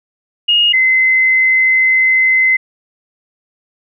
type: tone pair in turn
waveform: sine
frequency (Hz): 2861 / 2053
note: F7 / C7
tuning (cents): +41 / -33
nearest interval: tritone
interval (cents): 574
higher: first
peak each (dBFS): -8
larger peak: neither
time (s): 0.48-0.73 / 0.73-2.57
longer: second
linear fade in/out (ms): 10
effects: none